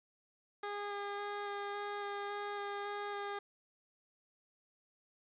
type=tone with vibrato; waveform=15% pulse; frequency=407.4 Hz; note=G#4; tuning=33 cents flat; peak=-32 dBFS; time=0.63-3.39 s; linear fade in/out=5 ms; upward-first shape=square; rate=1.8 Hz; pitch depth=9 cents each way; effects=resampled to 8000 Hz + 11-bit